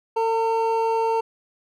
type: tone pair together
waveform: triangle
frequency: 450.8 / 907.9 Hz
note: A4 / A#5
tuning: +42 / -46 cents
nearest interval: octave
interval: 1212 cents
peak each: -20 dBFS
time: 0.16-1.21 s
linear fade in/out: 10 ms
effects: none